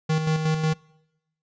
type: tone with tremolo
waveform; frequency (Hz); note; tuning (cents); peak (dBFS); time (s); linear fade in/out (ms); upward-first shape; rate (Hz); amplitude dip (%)
square; 157.2; D#3; +18; -20; 0.09-0.74; 10; square; 5.5; 45
effects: noise-tail reverb RT60 0.9 s tail -25 dB re dry + resampled to 16000 Hz